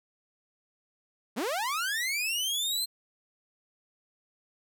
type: linear sweep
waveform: sawtooth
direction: up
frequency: 182.4 to 4186 Hz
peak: -25 dBFS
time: 1.36-2.86 s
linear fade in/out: 20 ms
effects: none